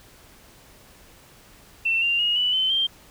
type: tone with pitch steps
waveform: sine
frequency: 2692 / 2781 / 2872 / 2966 / 3064 / 3165 Hz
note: E7 / F7 / F7 / F#7 / G7 / G7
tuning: +36 / -8 / +48 / +4 / -40 / +16 cents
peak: -19 dBFS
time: 1.85-2.87 s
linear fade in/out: 10 ms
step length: 170 ms
effects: pink hiss -51 dBFS RMS until 3.1 s